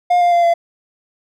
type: tone with pitch steps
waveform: triangle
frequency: 710 / 700.6 / 691.4 / 682.3 Hz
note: F5 / F5 / F5 / F5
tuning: +28 / +5 / -18 / -41 cents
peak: -8 dBFS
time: 0.1-0.54 s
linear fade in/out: 10 ms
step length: 110 ms
effects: none